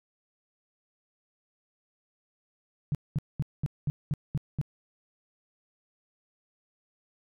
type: tone bursts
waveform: sine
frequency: 145.5 Hz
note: D3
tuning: 16 cents flat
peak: -24 dBFS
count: 8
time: 2.92-4.614 s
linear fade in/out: 0 ms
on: 28 ms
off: 210 ms
effects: none